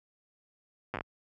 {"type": "slowing click train", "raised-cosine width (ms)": 0.5, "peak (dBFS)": -19, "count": 6, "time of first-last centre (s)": [0.94, 1.008], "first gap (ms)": 8, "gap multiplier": 1.27, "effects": ["high-pass 60 Hz 12 dB/octave"]}